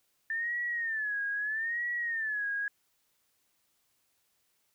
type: tone with vibrato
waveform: sine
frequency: 1776 Hz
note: A6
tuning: 16 cents sharp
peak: -30 dBFS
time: 0.3-2.68 s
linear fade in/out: 2 ms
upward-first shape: sine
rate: 0.78 Hz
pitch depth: 140 cents each way
effects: white hiss -74 dBFS RMS until 4.74 s